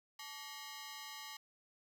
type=ring-modulated tone; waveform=10% pulse; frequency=1010 Hz; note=B5; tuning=39 cents sharp; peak=-35 dBFS; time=0.19-1.37 s; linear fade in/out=5 ms; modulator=141 Hz; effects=none